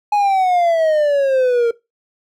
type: exponential sweep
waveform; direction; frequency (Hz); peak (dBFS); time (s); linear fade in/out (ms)
triangle; down; 840 to 459.4; -10; 0.12-1.71; 5
effects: noise-tail reverb RT60 0.2 s tail -19 dB re dry